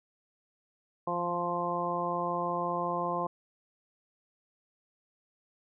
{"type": "harmonic tone with a mistuned harmonic", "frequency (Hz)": 174.61, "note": "F3", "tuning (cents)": 0, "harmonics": [1, 2, 3, 4, 5, 6], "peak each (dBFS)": [-39, -38, -36, -36, -37, -33], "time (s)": [1.07, 3.27], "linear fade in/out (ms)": 5, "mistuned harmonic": 1, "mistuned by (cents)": -17, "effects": []}